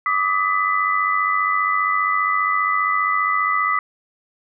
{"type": "tone cluster", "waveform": "sine", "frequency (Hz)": [1164, 1259, 1995], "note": ["D6", "D#6", "B6"], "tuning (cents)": [-16, 20, 17], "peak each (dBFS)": -21, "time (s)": [0.06, 3.79], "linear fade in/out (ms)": 2, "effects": []}